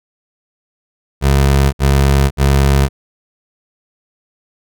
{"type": "tone bursts", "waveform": "25% pulse", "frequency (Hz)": 68.9, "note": "C#2", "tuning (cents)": -10, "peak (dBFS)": -5, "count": 3, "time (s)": [1.21, 2.89], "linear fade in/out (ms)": 50, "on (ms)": 520, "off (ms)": 60, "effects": []}